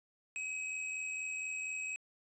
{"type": "tone with amplitude modulation", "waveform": "square", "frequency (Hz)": 2545, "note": "D#7", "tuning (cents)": 39, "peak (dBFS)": -36, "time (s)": [0.36, 1.96], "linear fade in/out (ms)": 0, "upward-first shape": "sine", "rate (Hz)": 84.2, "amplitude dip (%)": 40, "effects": ["resampled to 24000 Hz", "12-bit"]}